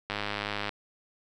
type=click train; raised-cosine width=0.3 ms; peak=-15 dBFS; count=62; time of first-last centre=0.1-0.692 s; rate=103 Hz; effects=none